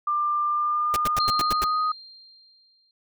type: tone with pitch glide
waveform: sine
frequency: 1191 to 1247.3 Hz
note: D6 to D#6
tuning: +24 to +4 cents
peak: -21 dBFS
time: 0.07-1.92 s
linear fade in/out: 5 ms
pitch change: +80 cents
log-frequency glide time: 0.46-1.8 s
type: noise bursts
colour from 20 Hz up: pink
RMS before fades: -28 dBFS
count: 7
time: 0.94-1.64 s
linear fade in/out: 0 ms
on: 22 ms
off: 91 ms
type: tone with exponential decay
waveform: sine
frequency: 4186 Hz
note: C8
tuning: in tune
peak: -23 dBFS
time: 1.2-2.91 s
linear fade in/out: 2 ms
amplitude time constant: 370 ms
effects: none